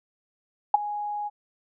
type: tone with ADSR envelope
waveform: sine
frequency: 830 Hz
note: G#5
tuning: 1 cent flat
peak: -10 dBFS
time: 0.74-1.3 s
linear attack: 4 ms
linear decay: 16 ms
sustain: -18 dB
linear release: 31 ms
effects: none